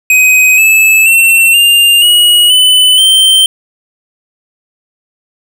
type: tone with pitch steps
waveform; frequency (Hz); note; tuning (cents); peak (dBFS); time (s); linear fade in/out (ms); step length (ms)
square; 2516 / 2608 / 2703 / 2801 / 2904 / 3009 / 3119; D#7 / E7 / E7 / F7 / F#7 / F#7 / G7; +19 / -19 / +43 / +4 / -33 / +28 / -9; -4; 0.1-3.46; 2; 480
effects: none